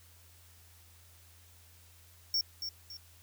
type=tone with echo; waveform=square; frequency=5480 Hz; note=F8; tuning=34 cents flat; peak=-28 dBFS; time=2.34-2.41 s; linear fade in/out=2 ms; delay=280 ms; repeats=2; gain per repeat=-8 dB; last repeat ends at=2.97 s; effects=added 85 Hz sine -59 dBFS peak until 3.22 s + white hiss -61 dBFS RMS until 3.22 s